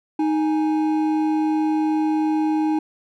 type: tone pair together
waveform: triangle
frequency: 311.1 / 830.6 Hz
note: D#4 / G#5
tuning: 0 / 0 cents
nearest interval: octave + perfect fourth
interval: 1700 cents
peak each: -16 / -25 dBFS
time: 0.19-2.79 s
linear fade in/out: 5 ms
effects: none